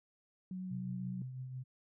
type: tone with vibrato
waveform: sine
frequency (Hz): 185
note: F#3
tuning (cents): 0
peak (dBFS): -39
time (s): 0.51-1.22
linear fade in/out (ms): 2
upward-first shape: triangle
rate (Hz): 10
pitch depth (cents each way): 10
type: tone with tremolo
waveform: sine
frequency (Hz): 128.7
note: C3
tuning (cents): -28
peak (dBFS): -39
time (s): 0.7-1.64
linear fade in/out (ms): 20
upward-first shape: triangle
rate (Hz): 6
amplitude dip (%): 45
effects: none